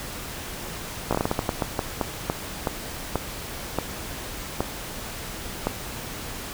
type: slowing click train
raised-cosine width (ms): 1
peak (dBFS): -8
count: 18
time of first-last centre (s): 1.11-5.67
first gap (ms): 16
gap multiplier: 1.3
effects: pink hiss -35 dBFS RMS until 6.53 s